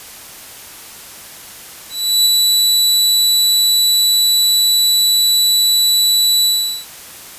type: tone with ADSR envelope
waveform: sawtooth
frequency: 3951 Hz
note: B7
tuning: in tune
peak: -5 dBFS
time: 1.89-6.86 s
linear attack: 370 ms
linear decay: 6 ms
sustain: -2 dB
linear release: 410 ms
effects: white hiss -35 dBFS RMS until 7.38 s + resampled to 32000 Hz